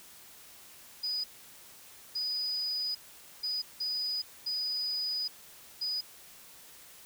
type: tone bursts at uneven times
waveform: triangle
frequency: 4961 Hz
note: D#8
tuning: 6 cents flat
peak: -27 dBFS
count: 6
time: 1.03-1.24 / 2.15-2.95 / 3.43-3.62 / 3.8-4.22 / 4.46-5.28 / 5.81-6.01 s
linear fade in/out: 10 ms
effects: tanh soft clip ceiling -29 dBFS + white hiss -53 dBFS RMS until 7.05 s